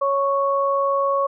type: tone pair together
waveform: sine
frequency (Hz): 554 / 1108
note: C#5 / C#6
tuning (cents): -1 / -1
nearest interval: octave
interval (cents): 1200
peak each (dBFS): -20 / -20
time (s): 0.01-1.27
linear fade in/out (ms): 10
effects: none